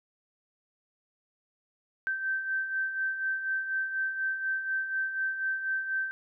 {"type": "beating tone pair", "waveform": "sine", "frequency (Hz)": [1551, 1555.1], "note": ["G6", "G6"], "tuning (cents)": [-19, -14], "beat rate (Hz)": 4.1, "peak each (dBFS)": [-37, -29], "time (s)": [2.07, 6.11], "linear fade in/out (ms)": 0, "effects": []}